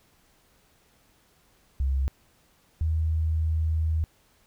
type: tone pair in turn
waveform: sine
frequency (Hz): 67.2 / 79.64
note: C2 / D#2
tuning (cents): +47 / +41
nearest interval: minor third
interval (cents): 294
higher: second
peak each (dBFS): -22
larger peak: neither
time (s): 1.8-2.08 / 2.81-4.04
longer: second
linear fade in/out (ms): 0
effects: pink hiss -63 dBFS RMS until 4.46 s